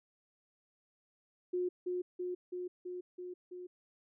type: tone with echo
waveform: sine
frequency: 360 Hz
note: F#4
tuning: 47 cents flat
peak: -31 dBFS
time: 1.53-1.69 s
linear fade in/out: 10 ms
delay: 330 ms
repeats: 6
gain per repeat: -2 dB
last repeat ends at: 3.67 s
effects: none